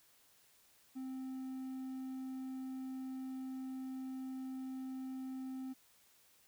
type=tone; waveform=triangle; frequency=261.6 Hz; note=C4; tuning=in tune; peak=-39 dBFS; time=0.95-5.74 s; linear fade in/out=20 ms; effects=white hiss -68 dBFS RMS until 6.47 s